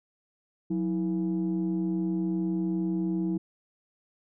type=tone pair together; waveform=sine; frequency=182.4 / 325 Hz; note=F#3 / E4; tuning=-24 / -24 cents; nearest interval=minor seventh; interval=1000 cents; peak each=-27 dBFS; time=0.7-3.38 s; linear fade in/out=10 ms; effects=tanh soft clip ceiling -21 dBFS